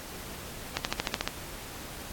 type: accelerating click train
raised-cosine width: 0.2 ms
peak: -9 dBFS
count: 8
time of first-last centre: 0.77-1.276 s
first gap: 79 ms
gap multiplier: 0.97
effects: pink hiss -42 dBFS RMS until 2.12 s + AAC 64 kbps